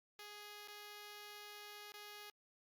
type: tone with dropouts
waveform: 5% pulse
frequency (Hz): 415.3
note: G#4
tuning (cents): 0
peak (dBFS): -40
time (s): 0.19-2.3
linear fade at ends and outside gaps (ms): 1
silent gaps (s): 0.676-0.683 / 1.92-1.94
effects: Opus 48 kbps